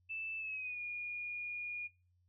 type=tone with pitch glide; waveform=sine; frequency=2640 to 2435 Hz; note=E7 to D#7; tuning=+2 to -38 cents; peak=-39 dBFS; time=0.09-1.88 s; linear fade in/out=20 ms; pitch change=-140 cents; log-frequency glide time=0.38-0.8 s; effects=noise-tail reverb RT60 0.3 s tail -20 dB re dry + added 89 Hz sine -70 dBFS peak until 2.28 s